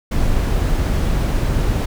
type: noise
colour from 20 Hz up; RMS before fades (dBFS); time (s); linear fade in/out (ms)
brown; -17; 0.11-1.86; 10
effects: none